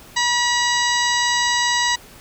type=harmonic tone with a mistuned harmonic; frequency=965 Hz; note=B5; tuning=40 cents flat; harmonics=1 / 2 / 3 / 4 / 5 / 6 / 7 / 8; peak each=-22 / -21 / -27 / -24 / -27 / -29 / -29 / -29 dBFS; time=0.16-1.96 s; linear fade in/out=10 ms; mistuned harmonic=7; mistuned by=-89 cents; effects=pink hiss -44 dBFS RMS until 2.2 s